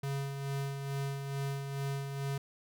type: tone with tremolo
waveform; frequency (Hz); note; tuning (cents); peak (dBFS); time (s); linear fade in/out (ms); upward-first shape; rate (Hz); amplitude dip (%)
square; 138.59; C#3; 0; -33; 0.03-2.38; 5; sine; 2.3; 45
effects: none